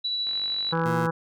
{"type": "tone with tremolo", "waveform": "sine", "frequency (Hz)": 3938, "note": "B7", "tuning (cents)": -6, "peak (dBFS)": -24, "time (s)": [0.04, 0.73], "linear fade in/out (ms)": 10, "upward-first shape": "triangle", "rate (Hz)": 13, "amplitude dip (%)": 25}
{"type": "click train", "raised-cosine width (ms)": 0.3, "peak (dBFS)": -27, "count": 28, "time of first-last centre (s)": [0.27, 0.837], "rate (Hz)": 47.6}
{"type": "harmonic tone", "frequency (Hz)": 164.81, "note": "E3", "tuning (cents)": 0, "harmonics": [1, 2, 3, 5, 6, 7, 8, 9, 10], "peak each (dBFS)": [-26, -34, -28, -33, -31, -36, -34, -34, -39], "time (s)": [0.72, 1.11], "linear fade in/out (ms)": 10}
{"type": "tone", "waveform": "20% pulse", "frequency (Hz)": 116.7, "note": "A#2", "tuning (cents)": 2, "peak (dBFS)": -25, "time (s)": [0.85, 1.07], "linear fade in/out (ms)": 10}
{"effects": []}